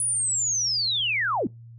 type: linear sweep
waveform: sine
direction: down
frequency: 9956 to 174.61 Hz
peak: -22 dBFS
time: 0-1.47 s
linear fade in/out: 2 ms
effects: noise-tail reverb RT60 0.2 s tail -24 dB re dry + added 116 Hz sine -42 dBFS peak until 1.78 s